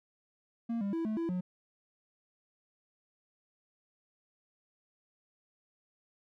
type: tone with pitch steps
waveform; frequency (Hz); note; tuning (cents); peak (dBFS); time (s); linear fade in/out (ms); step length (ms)
triangle; 231.7 / 199.8 / 330.1 / 217 / 333.6 / 181.2; A#3 / G3 / E4 / A3 / E4 / F#3; -10 / +33 / +2 / -24 / +21 / -36; -29; 0.69-1.41; 10; 120
effects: none